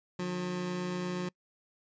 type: tone pair together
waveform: 25% pulse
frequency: 151.11 / 179.7 Hz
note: D3 / F3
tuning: +50 / +50 cents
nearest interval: minor third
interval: 300 cents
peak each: -40 / -29 dBFS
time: 0.19-1.29 s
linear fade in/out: 5 ms
effects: noise-tail reverb RT60 0.1 s tail -26 dB re dry + resampled to 16000 Hz